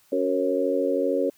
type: harmonic tone with a mistuned harmonic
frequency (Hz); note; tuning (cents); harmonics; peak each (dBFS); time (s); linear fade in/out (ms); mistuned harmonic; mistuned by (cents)
93.1; F#2; +11; 3 / 4 / 5 / 6; -27 / -28 / -26 / -25; 0.12-1.3; 5; 6; -34
effects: white hiss -60 dBFS RMS until 1.37 s